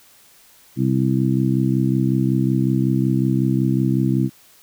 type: harmonic tone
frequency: 65.41 Hz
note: C2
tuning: in tune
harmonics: 2 / 3 / 4 / 5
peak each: -19 / -21 / -22 / -23 dBFS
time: 0.76-4.3 s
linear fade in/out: 50 ms
effects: white hiss -51 dBFS RMS until 4.62 s

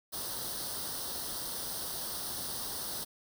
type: noise with comb filter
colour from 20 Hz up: white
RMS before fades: -38 dBFS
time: 0.12-3.05 s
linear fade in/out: 20 ms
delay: 0.21 ms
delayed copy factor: +0.8
effects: none

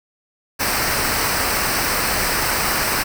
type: noise with comb filter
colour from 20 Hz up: pink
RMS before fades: -20 dBFS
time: 0.59-3.04 s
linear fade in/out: 20 ms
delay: 0.29 ms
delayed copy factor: -0.6
effects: none

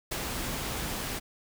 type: noise with ADSR envelope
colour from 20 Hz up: pink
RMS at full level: -31 dBFS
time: 0.11-1.2 s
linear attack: 10 ms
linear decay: 46 ms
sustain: -3 dB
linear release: 25 ms
effects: none

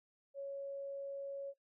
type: tone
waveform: sine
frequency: 555 Hz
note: C#5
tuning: 2 cents sharp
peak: -40 dBFS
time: 0.34-1.54 s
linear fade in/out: 50 ms
effects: noise-tail reverb RT60 0.1 s tail -17 dB re dry

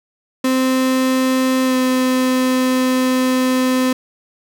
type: tone with pitch glide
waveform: 35% pulse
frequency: 259.7 to 256.6 Hz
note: C4 to C4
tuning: -13 to -34 cents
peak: -12 dBFS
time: 0.44-3.93 s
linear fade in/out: 5 ms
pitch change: -21 cents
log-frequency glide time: 1.64-1.76 s
effects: none

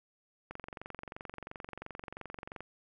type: click train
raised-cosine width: 0.5 ms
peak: -27 dBFS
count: 49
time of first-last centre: 0.51-2.606 s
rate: 22.9 Hz
effects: none

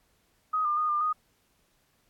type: tone with pitch steps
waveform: sine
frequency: 1256 / 1199 / 1231 / 1199 / 1240 Hz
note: D#6 / D6 / D#6 / D6 / D#6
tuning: +16 / +36 / -19 / +36 / -6 cents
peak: -24 dBFS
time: 0.53-1.13 s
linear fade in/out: 10 ms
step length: 120 ms
effects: pink hiss -69 dBFS RMS until 2.09 s + AAC 64 kbps

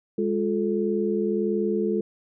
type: tone cluster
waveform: sine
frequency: 205.2 / 354.5 / 436 Hz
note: G#3 / F4 / A4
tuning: -21 / +26 / -16 cents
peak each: -26 dBFS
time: 0.18-2.01 s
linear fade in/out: 5 ms
effects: none

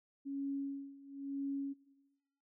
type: tone with tremolo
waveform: sine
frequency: 277.2 Hz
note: C#4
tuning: in tune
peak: -35 dBFS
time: 0.25-1.74 s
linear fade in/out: 20 ms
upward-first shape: sine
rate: 1 Hz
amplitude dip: 90%
effects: noise-tail reverb RT60 1.0 s tail -18 dB re dry

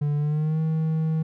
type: tone with pitch glide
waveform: triangle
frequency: 146.6 to 158.95 Hz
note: D3 to D#3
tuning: -3 to +37 cents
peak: -19 dBFS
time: 0.01-1.23 s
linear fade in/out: 10 ms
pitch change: +140 cents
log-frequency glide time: 0.17-0.6 s
effects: none

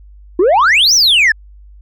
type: exponential two-way sweep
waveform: sine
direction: up then down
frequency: 329.6 to 6200 to 1674 Hz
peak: -4 dBFS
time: 0.39-1.32 s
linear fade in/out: 5 ms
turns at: 0.94 s
effects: tanh soft clip ceiling -6 dBFS + added 50 Hz sine -36 dBFS peak until 1.81 s

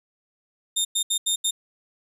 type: tone bursts at uneven times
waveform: 20% pulse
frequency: 3647 Hz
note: A#7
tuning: 39 cents flat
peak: -15 dBFS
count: 5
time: 0.76-0.85 / 0.95-1.03 / 1.1-1.18 / 1.26-1.36 / 1.44-1.51 s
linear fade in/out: 10 ms
effects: none

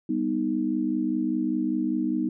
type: chord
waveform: sine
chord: G augmented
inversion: none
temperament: equal with one note detuned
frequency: 196 / 246.1 / 311.1 Hz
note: G3 / B3 / D#4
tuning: 0 / -6 / 0 cents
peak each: -31 / -27 / -26 dBFS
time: 0.09-2.29 s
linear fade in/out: 5 ms
effects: none

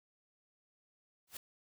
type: noise with exponential growth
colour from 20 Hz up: white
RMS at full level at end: -39 dBFS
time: 1.27-1.37 s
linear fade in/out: 5 ms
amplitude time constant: 20 ms
effects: none

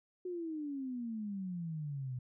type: exponential sweep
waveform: sine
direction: down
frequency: 368.6 to 123 Hz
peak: -37 dBFS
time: 0.25-2.19 s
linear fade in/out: 5 ms
effects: none

